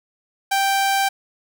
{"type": "tone", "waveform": "sawtooth", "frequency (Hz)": 784, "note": "G5", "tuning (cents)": 0, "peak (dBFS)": -13, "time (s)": [0.51, 1.09], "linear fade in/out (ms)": 10, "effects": []}